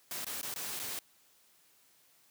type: noise with dropouts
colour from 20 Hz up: white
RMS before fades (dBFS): -39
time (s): 0.11-0.99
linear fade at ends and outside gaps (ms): 1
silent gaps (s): 0.246-0.266 / 0.414-0.43 / 0.54-0.56 / 0.793-0.798
effects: white hiss -66 dBFS RMS until 2.3 s + high-pass 100 Hz 12 dB/octave